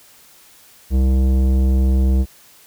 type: tone with tanh clipping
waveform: sine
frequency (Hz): 65.41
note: C2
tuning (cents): 0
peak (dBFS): -14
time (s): 0.9-2.26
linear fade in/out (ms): 50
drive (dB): 14
effects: white hiss -48 dBFS RMS until 2.66 s